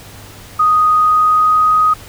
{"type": "tone with pitch glide", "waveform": "sine", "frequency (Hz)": [1244.5, 1252.4], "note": ["D#6", "D#6"], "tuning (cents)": [0, 11], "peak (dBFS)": -8, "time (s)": [0.59, 1.94], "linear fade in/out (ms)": 10, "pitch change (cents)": 11, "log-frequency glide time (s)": [0.95, 1.77], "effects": ["added 102 Hz sine -40 dBFS peak until 2.08 s", "pink hiss -37 dBFS RMS until 2.08 s"]}